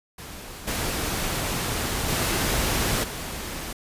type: noise with level steps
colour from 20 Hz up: pink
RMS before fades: -39 / -27 / -24 / -33 dBFS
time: 0.18-3.73 s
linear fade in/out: 5 ms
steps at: 0.67 / 2.08 / 3.03 s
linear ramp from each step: 10 ms
effects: resampled to 32000 Hz